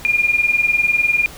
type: tone pair together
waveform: sine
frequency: 2411 / 2431 Hz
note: D7 / D#7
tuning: +45 / -41 cents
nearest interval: unison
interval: 14 cents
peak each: -15 / -18 dBFS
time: 0.05-1.26 s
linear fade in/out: 0 ms
effects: pink hiss -37 dBFS RMS until 1.37 s